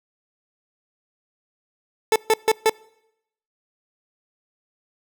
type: tone bursts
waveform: 30% pulse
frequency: 440 Hz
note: A4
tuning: in tune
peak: -11 dBFS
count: 4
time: 2.12-2.696 s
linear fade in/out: 2 ms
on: 39 ms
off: 140 ms
effects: noise-tail reverb RT60 0.8 s tail -24 dB re dry